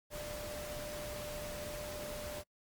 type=tone in noise; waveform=sine; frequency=595 Hz; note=D5; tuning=22 cents sharp; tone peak=-43 dBFS; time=0.1-2.44 s; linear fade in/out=50 ms; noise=pink; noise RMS=-45 dBFS; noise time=0.1-2.44 s; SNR=-1 dB; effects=noise-tail reverb RT60 0.1 s tail -23 dB re dry + Opus 48 kbps